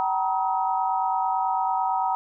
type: tone cluster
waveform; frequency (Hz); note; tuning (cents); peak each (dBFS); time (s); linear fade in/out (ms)
sine; 762 / 905 / 954 / 1270; G5 / A5 / A#5 / D#6; -49 / +48 / +40 / +35; -25 / -32 / -25 / -31; 0-2.15; 0
effects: none